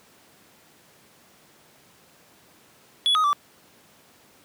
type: tone with pitch steps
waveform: triangle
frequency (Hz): 3393 / 1254 / 1163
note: G#7 / D#6 / D6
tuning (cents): +36 / +13 / -17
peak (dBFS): -16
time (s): 3.06-3.33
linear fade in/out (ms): 0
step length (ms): 90
effects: pink hiss -55 dBFS RMS until 4.44 s + high-pass 150 Hz 12 dB/octave